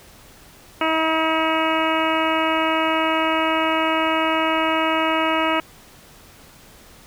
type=harmonic tone; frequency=319.9 Hz; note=D#4; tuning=48 cents sharp; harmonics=1 / 2 / 3 / 4 / 5 / 6 / 7 / 8 / 9; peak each=-24 / -24 / -24 / -24 / -31 / -32 / -28 / -30 / -29 dBFS; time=0.81-5.6 s; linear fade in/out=2 ms; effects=pink hiss -47 dBFS RMS until 7.06 s

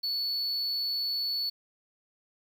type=tone; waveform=triangle; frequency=4435 Hz; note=C#8; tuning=in tune; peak=-27 dBFS; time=0.03-1.5 s; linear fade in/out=10 ms; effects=9-bit

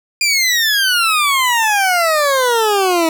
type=exponential sweep; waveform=20% pulse; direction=down; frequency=2428 to 318.6 Hz; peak=-7 dBFS; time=0.21-3.09 s; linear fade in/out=2 ms; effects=none

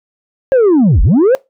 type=linear two-way sweep; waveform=sine; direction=down then up; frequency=551 to 32.7 to 551 Hz; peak=-3 dBFS; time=0.52-1.35 s; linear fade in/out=0 ms; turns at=1.02 s; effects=noise-tail reverb RT60 0.2 s tail -23 dB re dry + tanh soft clip ceiling -5 dBFS

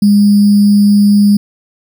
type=tone with sample-and-hold; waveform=sine; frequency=204.4 Hz; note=G#3; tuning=27 cents flat; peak=-4 dBFS; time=0.02-1.37 s; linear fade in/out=5 ms; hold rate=4900 Hz; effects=none

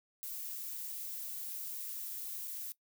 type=noise with dropouts; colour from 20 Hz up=violet; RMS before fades=-42 dBFS; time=0.23-2.72 s; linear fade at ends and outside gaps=0 ms; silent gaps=2.475-2.479 s; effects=noise-tail reverb RT60 0.1 s tail -19 dB re dry

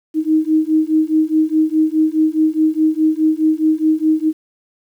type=beating tone pair; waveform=sine; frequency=311.1 / 315.9 Hz; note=D#4 / D#4; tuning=0 / +26 cents; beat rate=4.8 Hz; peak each=-15 dBFS; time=0.14-4.33 s; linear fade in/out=50 ms; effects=8-bit

